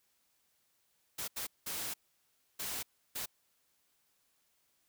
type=noise bursts at uneven times; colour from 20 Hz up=white; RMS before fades=-39 dBFS; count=5; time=1.18-1.28 / 1.36-1.47 / 1.66-1.94 / 2.59-2.83 / 3.15-3.26 s; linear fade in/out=10 ms; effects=white hiss -75 dBFS RMS until 4.88 s